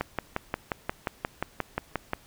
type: click train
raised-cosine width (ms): 0.5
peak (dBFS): -12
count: 13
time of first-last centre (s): 0.01-2.134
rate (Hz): 5.65
effects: pink hiss -56 dBFS RMS until 2.26 s